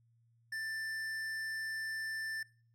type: tone with tanh clipping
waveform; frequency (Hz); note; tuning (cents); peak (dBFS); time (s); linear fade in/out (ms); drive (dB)
sine; 1773; A6; +13; -39; 0.52-2.43; 5; 13
effects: noise-tail reverb RT60 0.5 s tail -22 dB re dry + added 116 Hz sine -67 dBFS peak until 2.74 s